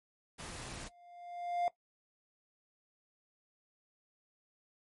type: noise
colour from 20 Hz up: pink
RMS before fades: -45 dBFS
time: 0.38-0.89 s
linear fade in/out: 20 ms
type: tone with exponential growth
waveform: triangle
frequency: 701 Hz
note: F5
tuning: 6 cents sharp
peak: -26 dBFS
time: 0.76-1.68 s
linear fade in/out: 1 ms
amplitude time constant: 200 ms
effects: noise-tail reverb RT60 0.1 s tail -17 dB re dry + MP3 48 kbps